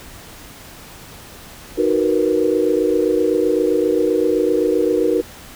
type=chord; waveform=sine; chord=B major seventh; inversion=first; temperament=equal; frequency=311.1 / 370 / 466.2 / 493.9 Hz; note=D#4 / F#4 / A#4 / B4; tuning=0 / 0 / 0 / 0 cents; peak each=-20 / -19 / -18 / -22 dBFS; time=1.77-5.22 s; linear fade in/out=20 ms; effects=pink hiss -39 dBFS RMS until 5.55 s